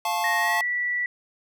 square chord, F augmented, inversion none, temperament just, 698.5 / 873.1 / 1091.3 Hz, F5 / A5 / C#6, 0 / -14 / -27 cents, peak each -29 / -27 / -31 dBFS, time 0.05-0.61 s, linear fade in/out 2 ms
sine tone with pitch glide, 1864.7 to 1956.3 Hz, A#6 to B6, 0 to -17 cents, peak -23 dBFS, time 0.24-1.06 s, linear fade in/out 2 ms, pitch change +83 cents, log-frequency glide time 0.39-0.63 s
effects none

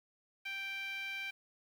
10% pulse tone with band-pass filter, 784 Hz, G5, in tune, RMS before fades -41 dBFS, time 0.45-1.31 s, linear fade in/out 10 ms, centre 2200 Hz, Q 3.3, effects 10-bit

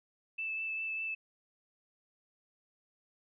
sine tone with vibrato, 2634 Hz, E7, 2 cents flat, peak -34 dBFS, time 0.38-1.15 s, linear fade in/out 10 ms, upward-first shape sine, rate 5 Hz, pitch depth 11 cents each way, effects none

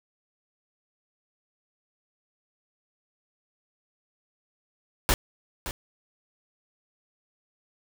pink noise with echo, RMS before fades -21 dBFS, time 5.09-5.14 s, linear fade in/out 0 ms, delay 570 ms, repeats 1, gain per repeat -12 dB, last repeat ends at 5.71 s, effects none

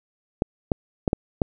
clicks, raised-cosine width 2 ms, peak -6 dBFS, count 5, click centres 0.421 / 0.718 / 1.078 / 1.131 / 1.418 s, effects none

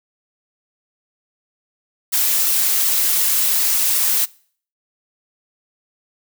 blue noise with flanger, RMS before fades -17 dBFS, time 2.12-4.26 s, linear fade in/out 20 ms, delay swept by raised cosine 1.2 to 6 ms, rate 2.7 Hz, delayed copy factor -0.6, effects noise-tail reverb RT60 0.5 s tail -23 dB re dry

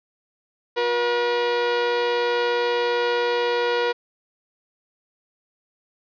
sawtooth tone pair together, 360 / 480.5 Hz, F#4 / B4, -47 / -48 cents, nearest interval perfect fourth, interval 499 cents, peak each -27 / -16 dBFS, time 0.76-3.93 s, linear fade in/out 20 ms, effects resampled to 11025 Hz + 8-bit

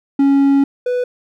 triangle tone pair in turn, 277.2 / 495.1 Hz, C#4 / B4, 0 / +4 cents, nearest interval minor seventh, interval 1004 cents, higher second, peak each -7 / -13 dBFS, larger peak first, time 0.19-0.64 / 0.86-1.04 s, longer first, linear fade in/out 5 ms, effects none

